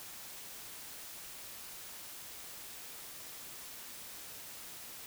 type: silence
effects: white hiss -48 dBFS RMS until 5.06 s